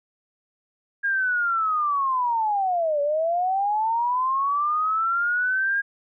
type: linear two-way sweep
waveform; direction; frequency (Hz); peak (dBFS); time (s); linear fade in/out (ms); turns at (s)
sine; down then up; 1630 to 567 to 1630; -20; 1.03-5.82; 20; 3.01
effects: none